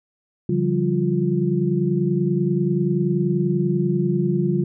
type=tone cluster; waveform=sine; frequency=142.5 / 172.7 / 192.9 / 352 Hz; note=C#3 / F3 / G3 / F4; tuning=+48 / -19 / -28 / +14 cents; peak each=-23 dBFS; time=0.49-4.64 s; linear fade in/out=5 ms; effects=none